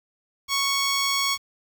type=tone; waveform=10% pulse; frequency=1108.7 Hz; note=C#6; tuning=in tune; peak=-13 dBFS; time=0.48-1.38 s; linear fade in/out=50 ms; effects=8-bit